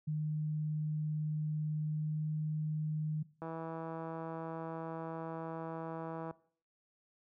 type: tone with pitch glide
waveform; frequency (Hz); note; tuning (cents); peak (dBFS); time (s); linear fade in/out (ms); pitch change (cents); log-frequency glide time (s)
sine; 153 to 153.98; D#3 to D#3; -29 to -18; -32; 0.07-3.23; 10; +11; 1.85-2.26
type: click train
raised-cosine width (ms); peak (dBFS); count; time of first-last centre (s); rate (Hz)
1; -29; 472; 3.42-6.31; 163
effects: noise-tail reverb RT60 0.5 s tail -20 dB re dry + high-pass 80 Hz 12 dB/octave